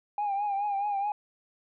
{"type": "tone with vibrato", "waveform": "sine", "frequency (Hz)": 810, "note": "G#5", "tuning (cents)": -43, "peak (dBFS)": -25, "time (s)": [0.18, 1.12], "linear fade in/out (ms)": 2, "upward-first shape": "triangle", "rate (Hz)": 4.7, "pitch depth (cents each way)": 68, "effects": ["tanh soft clip ceiling -24 dBFS"]}